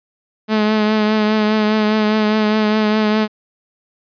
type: tone with vibrato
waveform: sawtooth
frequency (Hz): 214.3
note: A3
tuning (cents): -45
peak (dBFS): -9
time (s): 0.48-3.28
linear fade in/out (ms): 50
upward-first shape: triangle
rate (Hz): 4.9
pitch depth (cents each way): 32
effects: resampled to 11025 Hz